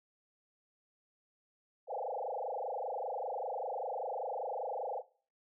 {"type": "tone with frequency modulation", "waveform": "sine", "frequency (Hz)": 662, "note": "E5", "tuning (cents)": 7, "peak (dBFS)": -35, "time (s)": [1.87, 5.03], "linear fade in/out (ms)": 50, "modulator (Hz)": 25.1, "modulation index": 7.2, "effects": ["noise-tail reverb RT60 0.4 s tail -18 dB re dry"]}